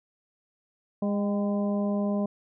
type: harmonic tone with a mistuned harmonic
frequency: 203.9 Hz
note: G#3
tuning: 32 cents flat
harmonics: 1 / 2 / 3 / 4 / 5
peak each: -25 / -35 / -32 / -42 / -42 dBFS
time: 1.02-2.26 s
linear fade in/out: 5 ms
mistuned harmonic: 4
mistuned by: -54 cents
effects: none